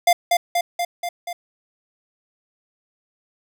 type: tone with echo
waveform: square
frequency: 698.5 Hz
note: F5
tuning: in tune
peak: -12 dBFS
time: 0.07-0.13 s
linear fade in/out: 5 ms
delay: 240 ms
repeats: 5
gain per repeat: -3 dB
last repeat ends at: 1.33 s
effects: none